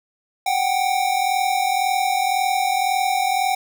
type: tone pair together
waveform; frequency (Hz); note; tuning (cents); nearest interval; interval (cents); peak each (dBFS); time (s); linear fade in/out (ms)
square; 742.1 / 784; F#5 / G5; +5 / 0; minor second; 95; -22 / -21; 0.46-3.55; 5
effects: none